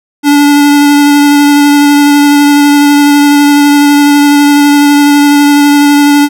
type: tone with vibrato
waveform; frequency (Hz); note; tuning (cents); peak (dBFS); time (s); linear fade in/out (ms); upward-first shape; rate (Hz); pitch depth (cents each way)
square; 288.8; D4; -29; -3; 0.23-6.29; 50; sine; 12; 12
effects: none